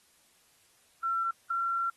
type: tone pair in turn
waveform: sine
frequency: 1352 / 1363.8 Hz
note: E6 / F6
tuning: +43 / -42 cents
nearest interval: unison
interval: 15 cents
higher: second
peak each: -27 dBFS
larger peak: neither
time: 1.03-1.31 / 1.5-1.9 s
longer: second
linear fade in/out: 5 ms
effects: white hiss -65 dBFS RMS until 1.96 s + AAC 32 kbps